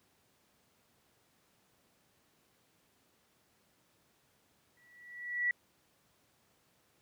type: tone with exponential growth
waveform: sine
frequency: 1946 Hz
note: B6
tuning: 26 cents flat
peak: -26 dBFS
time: 4.77-5.51 s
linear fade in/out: 2 ms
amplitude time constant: 160 ms
effects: pink hiss -71 dBFS RMS until 7.01 s + high-pass 100 Hz 12 dB/octave